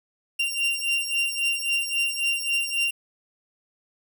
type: beating tone pair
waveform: 40% pulse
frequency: 2772 / 2775.7 Hz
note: F7 / F7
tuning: -14 / -11 cents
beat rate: 3.7 Hz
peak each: -25 dBFS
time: 0.39-2.91 s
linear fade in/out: 10 ms
effects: none